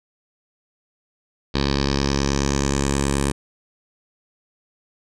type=tone with low-pass filter sweep; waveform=10% pulse; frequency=69.4 Hz; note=C#2; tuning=3 cents sharp; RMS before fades=-21 dBFS; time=1.54-3.32 s; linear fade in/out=10 ms; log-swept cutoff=4300 to 9000 Hz; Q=3.8; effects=none